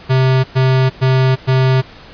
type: tone bursts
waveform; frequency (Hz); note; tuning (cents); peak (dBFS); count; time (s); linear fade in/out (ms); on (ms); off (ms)
square; 130.81; C3; 0; -10; 4; 0.09-1.82; 20; 350; 110
effects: pink hiss -38 dBFS RMS until 2.13 s + resampled to 11025 Hz